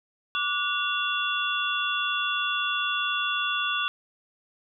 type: tone cluster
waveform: sine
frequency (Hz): 1164 / 1457 / 2754 / 3431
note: D6 / F#6 / F7 / A7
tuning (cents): -16 / -27 / -25 / -44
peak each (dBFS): -30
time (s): 0.35-3.88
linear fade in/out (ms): 0
effects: none